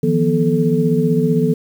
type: tone cluster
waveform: sine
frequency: 157.6 / 173.2 / 243.2 / 436.3 Hz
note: D#3 / F3 / B3 / A4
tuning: +23 / -14 / -26 / -15 cents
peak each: -18 dBFS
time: 0.03-1.54 s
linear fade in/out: 5 ms
effects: 7-bit